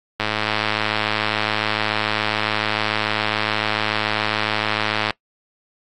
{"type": "click train", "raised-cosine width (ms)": 0.3, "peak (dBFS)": -4, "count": 526, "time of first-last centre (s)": [0.2, 5.107], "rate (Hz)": 107, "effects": ["noise-tail reverb RT60 0.1 s tail -23 dB re dry", "AAC 32 kbps"]}